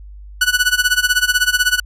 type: tone with tremolo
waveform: sawtooth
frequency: 1480 Hz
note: F#6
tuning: in tune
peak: -6 dBFS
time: 0.41-1.8 s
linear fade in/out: 5 ms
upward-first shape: sine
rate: 16 Hz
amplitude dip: 90%
effects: added 50 Hz sine -33 dBFS peak until 1.85 s + resampled to 32000 Hz